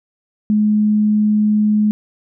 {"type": "tone", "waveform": "sine", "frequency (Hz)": 211.5, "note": "G#3", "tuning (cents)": 32, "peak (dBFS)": -11, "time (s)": [0.5, 1.91], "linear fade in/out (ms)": 0, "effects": []}